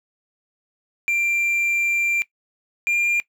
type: tone pair in turn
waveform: triangle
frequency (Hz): 2369 / 2397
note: D7 / D7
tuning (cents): +14 / +35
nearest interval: unison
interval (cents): 21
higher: second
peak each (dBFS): -16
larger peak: neither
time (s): 1.08-2.22 / 2.87-3.2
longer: first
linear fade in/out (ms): 0
effects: noise-tail reverb RT60 0.1 s tail -19 dB re dry